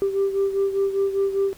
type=beating tone pair; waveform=sine; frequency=392 / 397 Hz; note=G4 / G4; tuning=0 / +22 cents; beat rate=5 Hz; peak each=-19 / -24 dBFS; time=0.02-1.53 s; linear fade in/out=0 ms; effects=tanh soft clip ceiling -15 dBFS + pink hiss -49 dBFS RMS until 1.57 s